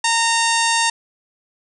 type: harmonic tone with a mistuned harmonic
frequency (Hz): 920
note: A#5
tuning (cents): -23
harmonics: 1 / 2 / 3 / 4 / 5 / 6 / 7 / 8 / 9 / 10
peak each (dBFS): -19 / -22 / -24 / -25 / -26 / -27 / -27 / -28 / -29 / -29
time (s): 0.04-0.9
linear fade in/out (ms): 5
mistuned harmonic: 7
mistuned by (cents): -16
effects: none